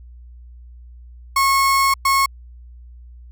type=tone bursts at uneven times; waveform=35% pulse; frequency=1092 Hz; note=C#6; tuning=26 cents flat; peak=-12 dBFS; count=2; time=1.36-1.94 / 2.05-2.26 s; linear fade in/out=5 ms; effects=added 60 Hz sine -38 dBFS peak until 3.31 s